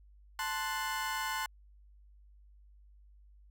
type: chord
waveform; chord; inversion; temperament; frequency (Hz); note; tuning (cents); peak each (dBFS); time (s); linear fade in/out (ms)
30% pulse; F# diminished; first; equal; 880 / 1046.5 / 1480; A5 / C6 / F#6; 0 / 0 / 0; -35 / -35 / -36; 0.39-1.46; 2
effects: added 50 Hz sine -56 dBFS peak until 3.5 s